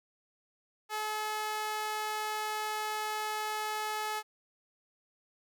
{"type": "tone with high-pass filter", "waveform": "sawtooth", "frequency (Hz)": 428.4, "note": "A4", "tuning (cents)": -46, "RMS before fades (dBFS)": -35, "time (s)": [0.89, 4.23], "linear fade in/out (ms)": 50, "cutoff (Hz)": 860, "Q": 1.4, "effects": []}